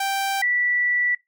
sawtooth / sine tone pair in turn, 784 / 1959.6 Hz, G5 / B6, 0 / -14 cents, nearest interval octave + major third, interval 1586 cents, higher second, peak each -18 dBFS, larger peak neither, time 0-0.42 / 0.42-1.15 s, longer second, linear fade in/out 5 ms, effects noise-tail reverb RT60 0.2 s tail -22 dB re dry

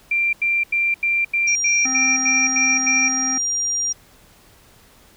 sine tone bursts, 2367 Hz, D7, 13 cents sharp, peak -16 dBFS, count 10, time 0.11-3.084 s, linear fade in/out 5 ms, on 220 ms, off 86 ms
sine tone, 5700 Hz, F8, 34 cents sharp, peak -19 dBFS, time 1.47-3.93 s, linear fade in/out 10 ms
harmonic tone, 261.6 Hz, C4, in tune, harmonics 1 / 3 / 5 / 7 / 9, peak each -26 / -31 / -33 / -34 / -36 dBFS, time 1.85-3.38 s, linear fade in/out 5 ms
effects pink hiss -51 dBFS RMS until 5.16 s

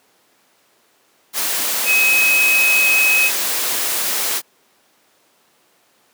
sine tone in noise, 2547 Hz, D#7, 40 cents sharp, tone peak -12 dBFS, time 1.85-3.31 s, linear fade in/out 50 ms, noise white, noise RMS -20 dBFS, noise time 1.33-4.42 s, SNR +5 dB, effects pink hiss -57 dBFS RMS until 6.13 s + high-pass 300 Hz 12 dB/octave

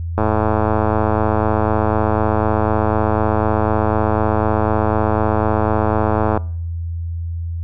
click train, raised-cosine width 1 ms, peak -3 dBFS, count 670, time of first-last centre 0.18-6.374 s, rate 108 Hz, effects noise-tail reverb RT60 0.7 s tail -24 dB re dry + added 84 Hz sine -21 dBFS peak until 7.63 s

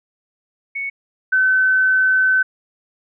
sine tone pair in turn, 2217 / 1522.8 Hz, C#7 / F#6, 0 / +49 cents, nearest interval perfect fifth, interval 651 cents, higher first, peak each -22 / -12 dBFS, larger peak second, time 0.75-0.9 / 1.32-2.43 s, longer second, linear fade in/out 10 ms, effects none

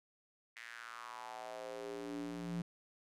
square tone with high-pass filter sweep, 58.1 Hz, A#1, 5 cents flat, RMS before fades -45 dBFS, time 0.56-2.62 s, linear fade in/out 5 ms, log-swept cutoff 2000 to 170 Hz, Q 4, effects low-pass 10000 Hz 12 dB/octave

